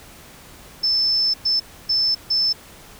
sine tone bursts at uneven times, 5274 Hz, E8, in tune, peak -16 dBFS, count 4, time 0.83-1.34 / 1.45-1.6 / 1.89-2.15 / 2.3-2.53 s, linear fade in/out 10 ms, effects pink hiss -44 dBFS RMS until 2.99 s

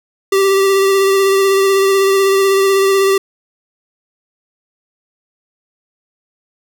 square tone with vibrato, 390 Hz, G4, 9 cents flat, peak -10 dBFS, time 0.32-3.18 s, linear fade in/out 5 ms, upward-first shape sine, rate 16 Hz, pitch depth 19 cents each way, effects none

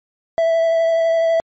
triangle tone with vibrato, 659.3 Hz, E5, in tune, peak -11 dBFS, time 0.38-1.4 s, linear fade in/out 0 ms, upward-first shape sine, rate 12 Hz, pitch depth 12 cents each way, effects MP3 32 kbps

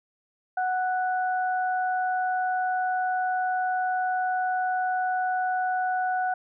sine tone pair together, 740 / 1480 Hz, F#5 / F#6, 0 / 0 cents, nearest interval octave, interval 1200 cents, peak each -24 / -31 dBFS, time 0.57-6.34 s, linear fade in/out 5 ms, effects none

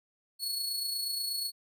sawtooth tone with amplitude modulation, 4376 Hz, C#8, 23 cents flat, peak -27 dBFS, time 0.39-1.52 s, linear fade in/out 50 ms, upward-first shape sine, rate 28.3 Hz, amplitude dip 40%, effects none

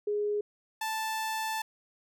sine / sawtooth tone pair in turn, 415.3 / 880 Hz, G#4 / A5, 0 / 0 cents, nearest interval octave + minor second, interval 1300 cents, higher second, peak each -27 dBFS, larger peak neither, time 0.07-0.41 / 0.81-1.62 s, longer second, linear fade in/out 5 ms, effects none

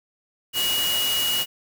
sine tone in noise, 2900 Hz, F#7, 35 cents flat, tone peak -22 dBFS, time 0.53-1.46 s, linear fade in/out 50 ms, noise white, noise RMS -27 dBFS, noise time 0.53-1.46 s, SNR +2 dB, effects none

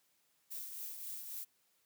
violet noise with tremolo, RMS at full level -43 dBFS, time 0.5-1.45 s, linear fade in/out 20 ms, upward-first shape triangle, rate 3.7 Hz, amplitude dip 45%, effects white hiss -75 dBFS RMS until 1.85 s + high-pass 100 Hz 12 dB/octave

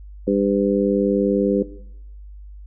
harmonic tone, 100 Hz, G2, 35 cents sharp, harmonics 2 / 3 / 4 / 5, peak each -21 / -21 / -21 / -21 dBFS, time 0.27-1.63 s, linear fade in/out 10 ms, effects noise-tail reverb RT60 0.8 s tail -18 dB re dry + added 50 Hz sine -36 dBFS peak until 2.66 s

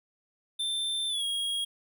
square tone with pitch glide, 3562 to 3285 Hz, A7 to G#7, +21 to -20 cents, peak -29 dBFS, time 0.59-1.65 s, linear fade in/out 10 ms, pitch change -141 cents, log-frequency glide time 1.08-1.24 s, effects none

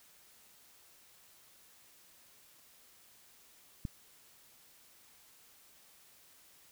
click, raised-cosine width 5 ms, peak -24 dBFS, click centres 3.852 s, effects white hiss -62 dBFS RMS until 6.71 s

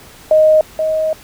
sine tone pair in turn, 622.3 / 629.2 Hz, D#5 / D#5, 0 / +19 cents, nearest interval unison, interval 19 cents, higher second, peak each -6 / -13 dBFS, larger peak first, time 0.31-0.61 / 0.79-1.13 s, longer second, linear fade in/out 2 ms, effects pink hiss -40 dBFS RMS until 1.23 s

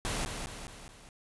pink noise with echo, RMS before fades -33 dBFS, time 0.05-0.25 s, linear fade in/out 0 ms, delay 210 ms, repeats 4, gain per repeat -5 dB, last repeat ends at 1.09 s, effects resampled to 24000 Hz

